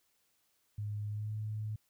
sine tone with pitch glide, 104.4 to 107.4 Hz, G#2 to A2, +10 to -41 cents, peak -35 dBFS, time 0.78-1.76 s, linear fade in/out 5 ms, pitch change +49 cents, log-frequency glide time 1.09-1.32 s, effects white hiss -75 dBFS RMS until 1.89 s

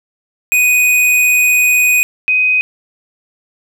square / sine tone pair in turn, 2489 / 2508 Hz, D#7 / D#7, 0 / +13 cents, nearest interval unison, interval 13 cents, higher second, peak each -9 dBFS, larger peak neither, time 0.52-2.03 / 2.28-2.61 s, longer first, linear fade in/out 0 ms, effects none

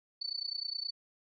sine tone with amplitude modulation, 4489 Hz, C#8, 21 cents sharp, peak -31 dBFS, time 0.21-0.91 s, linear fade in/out 10 ms, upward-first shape sine, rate 29.6 Hz, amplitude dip 95%, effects none

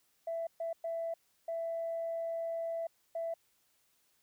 sine tone bursts at uneven times, 664 Hz, E5, 12 cents sharp, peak -33 dBFS, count 5, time 0.27-0.47 / 0.6-0.73 / 0.84-1.14 / 1.48-2.87 / 3.15-3.34 s, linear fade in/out 5 ms, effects tanh soft clip ceiling -29 dBFS + white hiss -73 dBFS RMS until 4.22 s

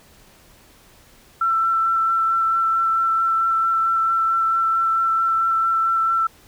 sine tone with vibrato, 1339 Hz, E6, 27 cents sharp, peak -16 dBFS, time 1.41-6.27 s, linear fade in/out 5 ms, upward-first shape sine, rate 4.5 Hz, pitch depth 11 cents each way, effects pink hiss -51 dBFS RMS until 6.47 s

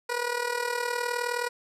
15% pulse tone with amplitude modulation, 483.9 Hz, B4, 35 cents flat, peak -18 dBFS, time 0.09-1.49 s, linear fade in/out 10 ms, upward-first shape sine, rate 39.3 Hz, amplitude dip 70%, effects low-pass 12000 Hz 12 dB/octave

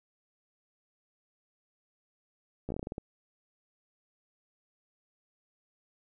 slowing click train, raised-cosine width 2 ms, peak -23 dBFS, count 10, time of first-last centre 2.69-2.981 s, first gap 14 ms, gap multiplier 1.2, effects none

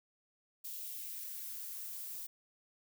violet noise with high-pass filter sweep, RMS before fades -44 dBFS, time 0.64-2.27 s, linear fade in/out 10 ms, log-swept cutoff 3200 to 600 Hz, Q 1.5, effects none

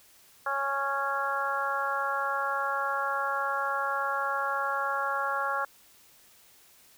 harmonic tone, 276.5 Hz, C#4, 4 cents flat, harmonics 2 / 3 / 4 / 5 / 6, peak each -36 / -34 / -32 / -31 / -36 dBFS, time 0.46-5.65 s, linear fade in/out 5 ms, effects white hiss -58 dBFS RMS until 6.97 s

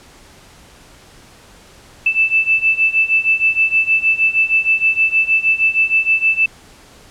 sine beating tone pair, 2637 / 2643.4 Hz, E7 / E7, 0 / +4 cents, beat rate 6.4 Hz, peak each -16 / -14 dBFS, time 2.06-6.46 s, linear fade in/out 5 ms, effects pink hiss -44 dBFS RMS until 7.1 s + low-pass 10000 Hz 12 dB/octave

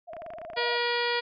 sine tone with vibrato, 660 Hz, E5, 2 cents sharp, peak -38 dBFS, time 0.07-0.78 s, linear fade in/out 20 ms, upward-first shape sine, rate 17 Hz, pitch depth 120 cents each way
clicks, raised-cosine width 0.5 ms, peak -29 dBFS, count 12, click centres 0.134 / 0.167 / 0.22 / 0.264 / 0.304 / 0.336 / 0.385 / 0.416 / 0.45 / 0.501 / 0.534 / 0.572 s
harmonic tone, 478.5 Hz, A#4, 45 cents sharp, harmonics 1 / 2 / 3 / 4 / 5 / 6 / 7 / 8 / 9 / 10, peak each -30 / -32 / -35 / -32 / -35 / -40 / -35 / -45 / -38 / -39 dBFS, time 0.56-1.21 s, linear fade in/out 20 ms
effects none

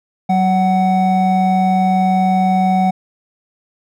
triangle tone pair together, 187.8 / 746.4 Hz, F#3 / F#5, +26 / +15 cents, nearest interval 2 octaves, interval 2389 cents, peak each -12 dBFS, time 0.29-2.91 s, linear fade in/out 10 ms, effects none

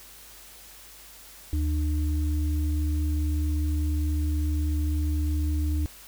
sine tone pair together, 75.2 / 300.8 Hz, D2 / D4, +42 / +42 cents, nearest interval 2 octaves, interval 2400 cents, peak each -23 / -33 dBFS, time 1.53-5.86 s, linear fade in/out 0 ms, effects added 50 Hz sine -56 dBFS peak until 6.07 s + white hiss -48 dBFS RMS until 6.07 s

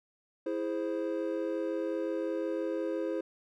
triangle chord, E augmented, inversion none, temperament equal, 329.6 / 415.3 / 523.3 Hz, E4 / G#4 / B#4, 0 / 0 / 0 cents, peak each -32 / -35 / -33 dBFS, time 0.46-3.21 s, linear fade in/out 5 ms, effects none

